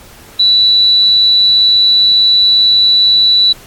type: tone with amplitude modulation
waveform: sine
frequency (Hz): 3951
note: B7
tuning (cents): 0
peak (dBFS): -4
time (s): 0.39-3.53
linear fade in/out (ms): 10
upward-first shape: sine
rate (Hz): 203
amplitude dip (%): 30
effects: pink hiss -38 dBFS RMS until 3.66 s + AAC 64 kbps